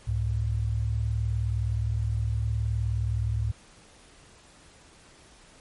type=tone pair together; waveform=sine; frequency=68.7 / 108.03 Hz; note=C#2 / A2; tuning=-15 / -31 cents; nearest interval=minor sixth; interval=784 cents; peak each=-28 / -26 dBFS; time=0.07-3.52 s; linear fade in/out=10 ms; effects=pink hiss -54 dBFS RMS until 5.6 s + MP3 48 kbps